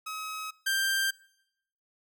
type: tone pair in turn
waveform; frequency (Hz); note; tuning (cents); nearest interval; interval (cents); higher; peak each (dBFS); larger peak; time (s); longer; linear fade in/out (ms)
sawtooth; 1275 / 1579.2; D#6 / G6; +42 / +12; major third; 370; second; -31 / -22; second; 0.06-0.51 / 0.66-1.11; neither; 10
effects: noise-tail reverb RT60 0.8 s tail -24 dB re dry